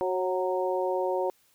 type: harmonic tone with a mistuned harmonic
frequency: 185 Hz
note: F#3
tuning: in tune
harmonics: 2 / 3 / 4 / 5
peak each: -29 / -29 / -34 / -33 dBFS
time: 0.01-1.3 s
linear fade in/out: 0 ms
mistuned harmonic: 3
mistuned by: -27 cents
effects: white hiss -65 dBFS RMS until 1.54 s